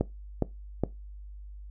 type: click train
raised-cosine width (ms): 2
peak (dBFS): -11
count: 3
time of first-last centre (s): 0.01-0.836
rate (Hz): 2.42
effects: noise-tail reverb RT60 0.2 s tail -19 dB re dry + added 50 Hz sine -41 dBFS peak until 1.7 s